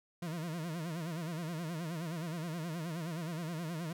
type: tone with vibrato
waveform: 40% pulse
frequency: 164.81 Hz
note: E3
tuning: in tune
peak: -36 dBFS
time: 0.22-3.93 s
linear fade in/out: 5 ms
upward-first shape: sine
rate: 9.5 Hz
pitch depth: 130 cents each way
effects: none